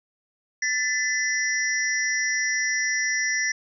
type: tone cluster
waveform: sine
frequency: 1760 / 2014 / 5250 / 5720 Hz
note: A6 / B6 / E8 / F8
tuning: 0 / +33 / -8 / +41 cents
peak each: -26 / -26 / -35 / -28 dBFS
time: 0.62-3.52 s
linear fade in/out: 5 ms
effects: none